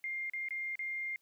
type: tone with dropouts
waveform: sine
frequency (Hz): 2113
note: C7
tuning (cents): +16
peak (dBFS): -35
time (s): 0.04-1.16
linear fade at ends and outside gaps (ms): 1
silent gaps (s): 0.298-0.335 / 0.486-0.507 / 0.755-0.792
effects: white hiss -75 dBFS RMS until 1.21 s + high-pass 100 Hz 12 dB/octave